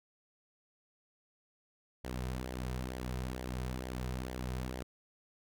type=tone with flanger; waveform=sawtooth; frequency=63.1 Hz; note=B1; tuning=38 cents sharp; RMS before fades=-39 dBFS; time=2.04-4.83 s; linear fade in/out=5 ms; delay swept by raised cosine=0.75 to 3.65 ms; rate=2.2 Hz; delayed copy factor=-0.55; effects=none